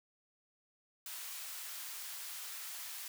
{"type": "high-pass noise", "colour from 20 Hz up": "white", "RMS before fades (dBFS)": -45, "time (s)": [1.06, 3.08], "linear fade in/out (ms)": 2, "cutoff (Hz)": 1000, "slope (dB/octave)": 12, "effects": []}